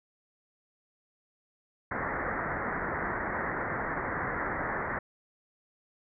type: low-pass noise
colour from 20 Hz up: white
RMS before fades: -33 dBFS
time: 1.91-4.99 s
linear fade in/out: 5 ms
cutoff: 2000 Hz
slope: 96 dB/octave
effects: none